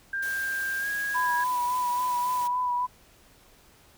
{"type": "tone with pitch glide", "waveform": "sine", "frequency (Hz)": [1591, 1648.1], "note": ["G6", "G#6"], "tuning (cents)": [25, -14], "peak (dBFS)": -27, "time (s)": [0.13, 1.44], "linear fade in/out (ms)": 5, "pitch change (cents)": 61, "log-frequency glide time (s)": [0.79, 0.88]}
{"type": "noise", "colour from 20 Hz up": "white", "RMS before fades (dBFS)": -41, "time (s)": [0.22, 2.48], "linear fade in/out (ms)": 10}
{"type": "tone with vibrato", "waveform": "sine", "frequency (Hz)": 987.8, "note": "B5", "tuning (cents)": 0, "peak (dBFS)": -24, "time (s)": [1.14, 2.87], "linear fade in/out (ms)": 20, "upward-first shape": "sine", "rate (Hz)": 3.6, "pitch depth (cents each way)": 26}
{"effects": ["pink hiss -57 dBFS RMS until 3.97 s"]}